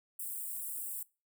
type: high-pass noise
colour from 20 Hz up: white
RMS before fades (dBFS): -40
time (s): 0.19-1.03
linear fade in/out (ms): 5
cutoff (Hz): 7800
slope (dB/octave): 96
effects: noise-tail reverb RT60 0.3 s tail -22 dB re dry